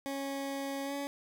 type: tone with pitch glide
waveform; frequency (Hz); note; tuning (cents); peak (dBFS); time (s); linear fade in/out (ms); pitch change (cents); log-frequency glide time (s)
20% pulse; 275.5 to 281.6; C#4 to C#4; -11 to +27; -30; 0.06-1.07; 0; +38; 0.84-0.94
effects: none